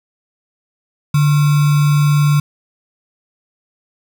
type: tone with sample-and-hold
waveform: sine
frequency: 146.83 Hz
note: D3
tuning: in tune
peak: -9 dBFS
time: 1.14-2.4 s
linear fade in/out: 5 ms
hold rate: 1225 Hz
effects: none